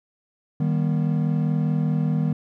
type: chord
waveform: triangle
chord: Eb augmented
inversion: none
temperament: equal with one note detuned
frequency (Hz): 155.56 / 196 / 240.7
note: Eb3 / G3 / B3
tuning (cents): 0 / 0 / -44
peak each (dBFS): -19 / -25 / -25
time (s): 0.6-2.33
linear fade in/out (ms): 5
effects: none